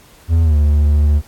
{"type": "tone with pitch glide", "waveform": "triangle", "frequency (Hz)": [82.41, 73.84], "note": ["E2", "D2"], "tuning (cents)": [0, 10], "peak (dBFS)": -7, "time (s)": [0.28, 1.22], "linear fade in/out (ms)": 50, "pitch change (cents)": -190, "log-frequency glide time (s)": [0.43, 0.56], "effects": ["pink hiss -46 dBFS RMS until 1.27 s", "AAC 64 kbps"]}